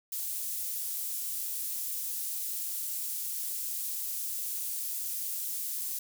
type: high-pass noise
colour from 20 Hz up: pink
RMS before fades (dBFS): -35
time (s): 0.12-5.99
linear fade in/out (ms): 5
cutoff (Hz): 11000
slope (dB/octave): 12
effects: none